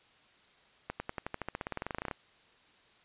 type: accelerating click train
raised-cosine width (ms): 0.5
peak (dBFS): -20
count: 22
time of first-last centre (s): 0.9-2.112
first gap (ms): 100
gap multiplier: 0.94
effects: white hiss -63 dBFS RMS until 3.04 s + resampled to 8000 Hz